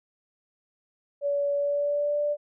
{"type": "tone with pitch glide", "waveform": "sine", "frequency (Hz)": [570, 587.4], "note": ["C#5", "D5"], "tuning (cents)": [48, 0], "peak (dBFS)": -23, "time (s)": [1.21, 2.37], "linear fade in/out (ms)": 50, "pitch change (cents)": 52, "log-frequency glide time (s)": [1.54, 2.19], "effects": []}